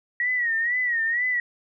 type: tone with vibrato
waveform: sine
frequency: 1903 Hz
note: A#6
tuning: 35 cents sharp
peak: -21 dBFS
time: 0.2-1.4 s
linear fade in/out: 2 ms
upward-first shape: sine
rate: 2.1 Hz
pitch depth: 96 cents each way
effects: none